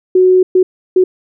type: tone bursts at uneven times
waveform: sine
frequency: 369.5 Hz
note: F#4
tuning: 2 cents flat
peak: -5 dBFS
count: 3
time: 0.15-0.43 / 0.55-0.63 / 0.96-1.04 s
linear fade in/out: 5 ms
effects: none